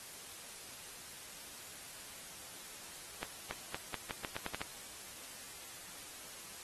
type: accelerating click train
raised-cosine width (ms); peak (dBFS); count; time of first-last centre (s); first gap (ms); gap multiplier
0.3; -21; 10; 3.23-4.616; 280; 0.84
effects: white hiss -50 dBFS RMS until 6.63 s + AAC 32 kbps